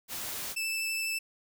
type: noise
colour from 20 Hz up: white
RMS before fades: -37 dBFS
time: 0.08-0.56 s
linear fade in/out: 50 ms
type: tone with vibrato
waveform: sawtooth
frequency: 2640 Hz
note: E7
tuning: 2 cents sharp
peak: -27 dBFS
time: 0.56-1.19 s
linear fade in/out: 10 ms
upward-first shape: triangle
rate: 12 Hz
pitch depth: 12 cents each way
effects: none